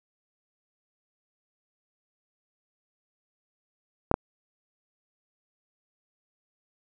clicks, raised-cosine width 1 ms, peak -6 dBFS, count 2, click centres 4.114 / 4.141 s, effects none

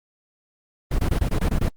brown noise bursts, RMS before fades -20 dBFS, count 8, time 0.91-1.688 s, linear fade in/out 5 ms, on 78 ms, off 22 ms, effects Opus 24 kbps

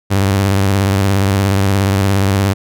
sawtooth tone with vibrato, 98 Hz, G2, in tune, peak -7 dBFS, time 0.1-2.54 s, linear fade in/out 20 ms, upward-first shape square, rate 17 Hz, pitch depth 52 cents each way, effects none

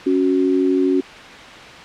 sine tone pair together, 277.2 / 370 Hz, C#4 / F#4, 0 / 0 cents, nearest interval perfect fourth, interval 500 cents, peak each -16 / -17 dBFS, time 0.06-1.01 s, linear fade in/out 10 ms, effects white hiss -36 dBFS RMS until 1.84 s + low-pass 3000 Hz 12 dB/octave

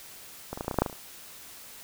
clicks, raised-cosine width 1 ms, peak -19 / -22 / -17 / -29 / -14 / -16 / -22 / -8 / -7 / -16 / -27 / -29 dBFS, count 12, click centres 0.53 / 0.575 / 0.609 / 0.646 / 0.681 / 0.712 / 0.743 / 0.787 / 0.82 / 0.862 / 0.898 / 0.928 s, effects white hiss -47 dBFS RMS until 1.83 s

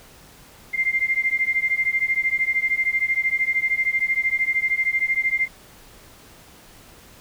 sine beating tone pair, 2093 / 2106 Hz, C7 / C7, 0 / +11 cents, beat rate 13 Hz, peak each -22 / -22 dBFS, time 0.73-5.48 s, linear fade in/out 20 ms, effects pink hiss -48 dBFS RMS until 7.2 s

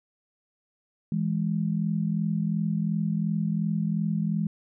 sine tone pair together, 164.8 / 207.6 Hz, E3 / G#3, 0 / 0 cents, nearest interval major third, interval 400 cents, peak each -26 / -27 dBFS, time 1.12-4.47 s, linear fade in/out 2 ms, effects none

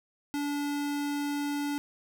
square tone, 288.5 Hz, D4, 31 cents flat, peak -30 dBFS, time 0.34-1.78 s, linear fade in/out 0 ms, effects none

